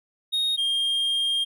triangle tone pair in turn, 3729 / 3215 Hz, A#7 / G7, 0 / +43 cents, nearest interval minor third, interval 257 cents, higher first, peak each -20 dBFS, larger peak neither, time 0.32-0.57 / 0.57-1.45 s, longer second, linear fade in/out 20 ms, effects none

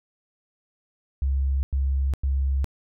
sine tone bursts, 67.8 Hz, C#2, 38 cents flat, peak -20 dBFS, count 3, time 1.22-2.644 s, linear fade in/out 0 ms, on 410 ms, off 97 ms, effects none

